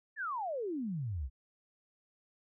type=exponential sweep; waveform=sine; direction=down; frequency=1818 to 58.27 Hz; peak=-34 dBFS; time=0.16-1.3 s; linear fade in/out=50 ms; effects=none